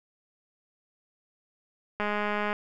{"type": "click train", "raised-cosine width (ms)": 0.5, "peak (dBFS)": -15, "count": 111, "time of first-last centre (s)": [2, 2.529], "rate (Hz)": 208, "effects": []}